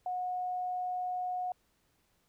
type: tone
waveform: sine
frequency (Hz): 728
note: F#5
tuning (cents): -28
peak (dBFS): -32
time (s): 0.06-1.52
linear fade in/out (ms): 2
effects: pink hiss -73 dBFS RMS until 2.28 s